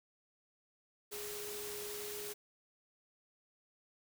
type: tone in noise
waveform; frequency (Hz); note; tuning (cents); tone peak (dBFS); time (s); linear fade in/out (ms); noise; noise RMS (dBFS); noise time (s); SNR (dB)
sine; 415.3; G#4; 0; -45; 1.11-2.34; 20; white; -45; 1.11-2.34; -3
effects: none